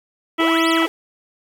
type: harmonic tone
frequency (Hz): 328.1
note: E4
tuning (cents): -8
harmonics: 1 / 2 / 3 / 4 / 6 / 7 / 8 / 9 / 10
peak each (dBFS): -17 / -25 / -26 / -22 / -23 / -31 / -30 / -29 / -28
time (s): 0.38-0.87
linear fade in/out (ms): 20
type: exponential two-way sweep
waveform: 30% pulse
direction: up then down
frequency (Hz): 376.6 to 5470 to 376.6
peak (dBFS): -25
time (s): 0.4-0.88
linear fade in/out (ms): 0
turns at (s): 0.69
effects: 8-bit